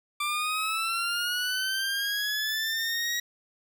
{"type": "linear sweep", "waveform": "20% pulse", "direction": "up", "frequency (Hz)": [1174.7, 1909], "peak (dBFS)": -22, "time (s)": [0.2, 3.2], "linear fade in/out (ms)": 5, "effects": []}